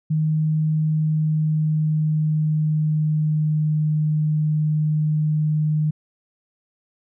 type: tone with pitch glide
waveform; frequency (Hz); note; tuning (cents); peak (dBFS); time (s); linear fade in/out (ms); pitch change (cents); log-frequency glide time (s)
sine; 155.56 to 153.15; D#3 to D#3; 0 to -27; -17; 0.1-5.91; 10; -27; 0.72-3.94
effects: none